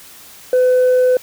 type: tone with tanh clipping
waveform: sine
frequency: 505 Hz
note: B4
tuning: 39 cents sharp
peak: -10 dBFS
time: 0.53-1.17 s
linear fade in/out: 2 ms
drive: 1 dB
effects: white hiss -40 dBFS RMS until 1.22 s